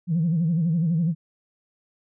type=tone with vibrato; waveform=sine; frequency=165.9 Hz; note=E3; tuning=11 cents sharp; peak=-18 dBFS; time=0.07-1.15 s; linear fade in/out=50 ms; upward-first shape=sine; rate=12 Hz; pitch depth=120 cents each way; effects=tanh soft clip ceiling -15 dBFS